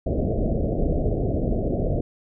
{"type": "low-pass noise", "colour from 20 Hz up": "pink", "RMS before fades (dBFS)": -23, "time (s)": [0.06, 2.01], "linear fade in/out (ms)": 5, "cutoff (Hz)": 690, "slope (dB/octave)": 96, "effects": []}